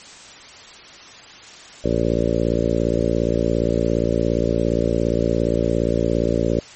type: harmonic tone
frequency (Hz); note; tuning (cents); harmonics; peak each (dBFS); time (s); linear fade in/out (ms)
57.3; A#1; -29; 1 / 2 / 3 / 4 / 5 / 6 / 7 / 8 / 9 / 10; -26 / -26 / -26 / -26 / -26 / -26 / -26 / -26 / -26 / -26; 1.84-6.6; 5
effects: white hiss -41 dBFS RMS until 6.75 s + MP3 32 kbps